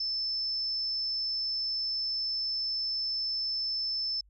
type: tone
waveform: sine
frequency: 5274 Hz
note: E8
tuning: in tune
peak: -29 dBFS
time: 0-4.21 s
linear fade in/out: 5 ms
effects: added 50 Hz sine -58 dBFS peak until 4.29 s